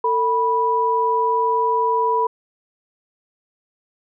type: tone pair together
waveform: sine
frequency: 449.5 / 981 Hz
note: A4 / B5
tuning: +37 / -12 cents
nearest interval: octave + major second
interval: 1351 cents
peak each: -21 / -17 dBFS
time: 0.04-2.27 s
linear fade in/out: 5 ms
effects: none